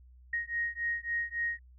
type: beating tone pair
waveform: sine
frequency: 1871 / 1874.6 Hz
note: A#6 / A#6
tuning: +6 / +9 cents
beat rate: 3.6 Hz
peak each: -34 / -34 dBFS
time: 0.33-1.59 s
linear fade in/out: 5 ms
effects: added 62 Hz sine -53 dBFS peak until 1.78 s